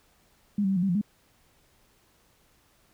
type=tone with pitch steps; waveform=sine; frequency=205.1 / 192 / 194 / 175.9 / 195.7 / 173.9 / 207.7 Hz; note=G#3 / G3 / G3 / F3 / G3 / F3 / G#3; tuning=-21 / -36 / -18 / +13 / -3 / -7 / 0 cents; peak=-22 dBFS; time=0.58-1.014 s; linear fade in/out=5 ms; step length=62 ms; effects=pink hiss -64 dBFS RMS until 2.93 s